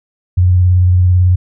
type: tone with vibrato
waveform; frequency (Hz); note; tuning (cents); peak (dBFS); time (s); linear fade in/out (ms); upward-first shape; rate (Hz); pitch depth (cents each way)
sine; 90.4; F#2; -40; -6; 0.37-1.36; 10; triangle; 18; 37
effects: none